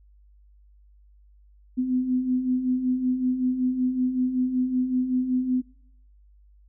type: beating tone pair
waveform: sine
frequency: 249.8 / 255.1 Hz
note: B3 / C4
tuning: +20 / -44 cents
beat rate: 5.3 Hz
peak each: -30 / -22 dBFS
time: 1.77-5.62 s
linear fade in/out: 20 ms
effects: noise-tail reverb RT60 0.7 s tail -21 dB re dry + added 50 Hz sine -52 dBFS peak until 6.68 s